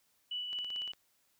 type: tone with tremolo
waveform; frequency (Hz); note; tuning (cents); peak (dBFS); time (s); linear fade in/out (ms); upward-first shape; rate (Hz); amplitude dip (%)
sine; 2960; F#7; 0; -34; 0.31-0.92; 5; triangle; 4.7; 40
type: click train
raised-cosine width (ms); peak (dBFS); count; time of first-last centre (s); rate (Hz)
0.2; -33; 8; 0.53-0.935; 17.3
effects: white hiss -73 dBFS RMS until 1.39 s